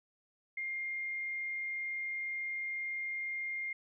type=tone; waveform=sine; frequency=2117 Hz; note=C7; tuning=20 cents sharp; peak=-35 dBFS; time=0.57-3.73 s; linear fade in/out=5 ms; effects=none